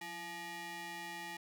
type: ring-modulated tone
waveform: sawtooth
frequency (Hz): 516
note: C5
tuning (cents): -24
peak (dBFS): -36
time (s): 0.01-1.37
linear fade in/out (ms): 5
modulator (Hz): 1370
effects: none